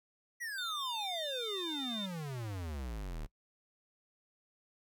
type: exponential sweep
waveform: square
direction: down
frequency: 1975.5 to 35.11 Hz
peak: -39 dBFS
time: 0.4-3.27 s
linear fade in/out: 20 ms
type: tone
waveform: sine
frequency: 3600 Hz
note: A7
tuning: 39 cents sharp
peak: -38 dBFS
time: 0.58-2.06 s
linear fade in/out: 5 ms
effects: noise-tail reverb RT60 0.1 s tail -21 dB re dry